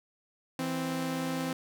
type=tone pair together; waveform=sawtooth; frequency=164.36 / 260.9 Hz; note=E3 / C4; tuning=-5 / -5 cents; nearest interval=minor sixth; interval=800 cents; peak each=-32 / -28 dBFS; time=0.59-1.53 s; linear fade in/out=2 ms; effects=none